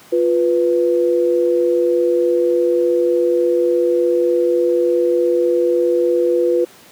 sine tone pair together, 350.5 / 493.9 Hz, F4 / B4, +6 / 0 cents, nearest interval tritone, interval 594 cents, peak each -15 dBFS, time 0.12-6.65 s, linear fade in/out 10 ms, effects pink hiss -44 dBFS RMS until 6.91 s + high-pass 200 Hz 12 dB/octave

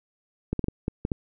clicks, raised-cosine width 3 ms, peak -13 dBFS, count 7, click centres 0.53 / 0.593 / 0.642 / 0.684 / 0.881 / 1.051 / 1.118 s, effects none

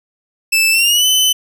sawtooth tone with pitch glide, 2637 to 3029 Hz, E7 to F#7, 0 to +40 cents, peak -7 dBFS, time 0.52-1.33 s, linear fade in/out 10 ms, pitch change +240 cents, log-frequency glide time 0.71-1.06 s, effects none

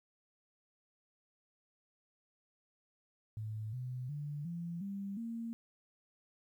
sine tone with pitch steps, 108.6 / 126.2 / 146.65 / 170.41 / 198.03 / 230.1 Hz, A2 / B2 / D3 / F3 / G3 / A#3, -22 / +38 / -2 / -42 / +18 / -22 cents, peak -38 dBFS, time 3.37-5.53 s, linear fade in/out 0 ms, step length 360 ms, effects 12-bit

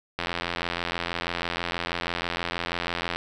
click train, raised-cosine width 0.3 ms, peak -11 dBFS, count 257, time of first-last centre 0.19-3.16 s, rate 86.2 Hz, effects none

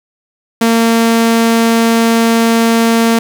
sawtooth tone, 228.9 Hz, A#3, 31 cents flat, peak -4 dBFS, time 0.61-3.19 s, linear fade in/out 5 ms, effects 7-bit

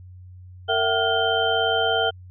sine tone cluster, 455.7 / 664 / 761 / 1420 / 3114 Hz, A#4 / E5 / F#5 / F6 / G7, -39 / +12 / +48 / +28 / -12 cents, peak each -25 dBFS, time 0.68-2.11 s, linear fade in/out 20 ms, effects added 91 Hz sine -40 dBFS peak until 2.3 s

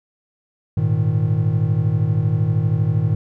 triangle chord, Ab suspended second, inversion none, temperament equal, 103.83 / 116.54 / 155.56 Hz, Ab2 / Bb2 / Eb3, 0 / 0 / 0 cents, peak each -18 dBFS, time 0.77-3.15 s, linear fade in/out 5 ms, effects none

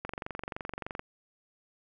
click train, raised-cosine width 0.5 ms, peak -21 dBFS, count 23, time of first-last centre 0.05-0.994 s, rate 23.3 Hz, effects none

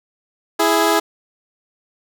15% pulse tone pair together, 330 / 415.8 Hz, E4 / G#4, +2 / +2 cents, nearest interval major third, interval 400 cents, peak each -10 / -10 dBFS, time 0.59-1 s, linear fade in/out 10 ms, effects none

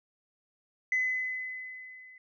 sine tone with level ramp, 2022 Hz, B6, 40 cents sharp, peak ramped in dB -23 to -50 dBFS, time 0.92-2.18 s, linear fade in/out 2 ms, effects tanh soft clip ceiling -20 dBFS

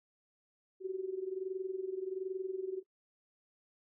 sine tone with amplitude modulation, 377.5 Hz, F#4, 35 cents sharp, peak -32 dBFS, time 0.8-2.83 s, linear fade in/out 50 ms, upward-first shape sine, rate 21.3 Hz, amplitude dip 75%, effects noise-tail reverb RT60 0.1 s tail -19 dB re dry

